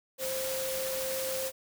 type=tone in noise; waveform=sine; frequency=526 Hz; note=C5; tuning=9 cents sharp; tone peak=-33 dBFS; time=0.18-1.52 s; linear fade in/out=50 ms; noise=white; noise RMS=-36 dBFS; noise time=0.18-1.52 s; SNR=0 dB; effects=none